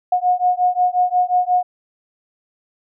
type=beating tone pair; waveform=sine; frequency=721 / 726.6 Hz; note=F#5 / F#5; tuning=-45 / -32 cents; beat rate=5.6 Hz; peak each=-17 dBFS; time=0.12-1.63 s; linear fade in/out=5 ms; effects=none